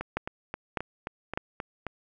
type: two click trains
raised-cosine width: 0.5 ms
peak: -13 / -18 dBFS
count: 3 / 8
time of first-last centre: 0.17-1.375 / 0.01-1.867 s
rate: 1.66 / 3.77 Hz
effects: none